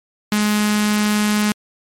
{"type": "tone with notch filter", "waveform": "sawtooth", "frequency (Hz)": 210, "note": "G#3", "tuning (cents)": 19, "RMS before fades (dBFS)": -17, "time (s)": [0.32, 1.52], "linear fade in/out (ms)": 2, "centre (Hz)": 520, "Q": 0.59, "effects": ["MP3 64 kbps"]}